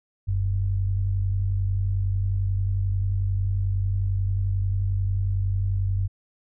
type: tone pair together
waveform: sine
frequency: 45.31 / 96.5 Hz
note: F#1 / G2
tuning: -36 / -27 cents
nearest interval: octave + minor second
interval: 1309 cents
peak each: -27 / -22 dBFS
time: 0.27-6.08 s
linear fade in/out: 20 ms
effects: none